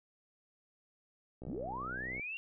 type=click train; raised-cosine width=2 ms; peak=-33 dBFS; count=50; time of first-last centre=1.42-2.197 s; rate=63.1 Hz
type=linear sweep; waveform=sine; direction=up; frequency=108.2 to 2789 Hz; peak=-38 dBFS; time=1.47-2.37 s; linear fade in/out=0 ms
effects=none